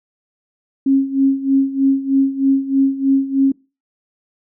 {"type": "tone with tremolo", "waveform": "sine", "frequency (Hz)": 271.3, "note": "C#4", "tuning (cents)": -37, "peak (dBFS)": -9, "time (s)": [0.86, 3.52], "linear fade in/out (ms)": 5, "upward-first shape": "sine", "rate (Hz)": 3.2, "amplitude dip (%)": 80, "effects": ["noise-tail reverb RT60 0.3 s tail -24 dB re dry"]}